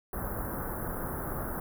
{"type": "band-stop noise", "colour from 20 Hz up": "pink", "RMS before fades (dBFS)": -35, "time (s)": [0.13, 1.6], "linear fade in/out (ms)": 2, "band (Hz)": [1600, 11000], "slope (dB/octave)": 48, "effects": []}